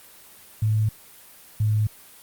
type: tone pair in turn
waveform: sine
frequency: 108.2 / 107.02 Hz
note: A2 / A2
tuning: -29 / -48 cents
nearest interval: unison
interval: 19 cents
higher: first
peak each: -18 / -18 dBFS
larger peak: neither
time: 0.62-0.89 / 1.6-1.87 s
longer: neither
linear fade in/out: 5 ms
effects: white hiss -48 dBFS RMS until 2.22 s + Opus 32 kbps